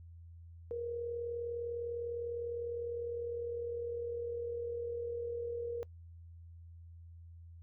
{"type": "tone with amplitude modulation", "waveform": "sine", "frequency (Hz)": 472.6, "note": "A#4", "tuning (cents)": 24, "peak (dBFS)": -34, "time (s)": [0.71, 5.83], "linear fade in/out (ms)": 0, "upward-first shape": "sine", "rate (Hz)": 39.9, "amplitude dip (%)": 40, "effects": ["noise-tail reverb RT60 0.1 s tail -23 dB re dry", "added 84 Hz sine -50 dBFS peak until 7.62 s"]}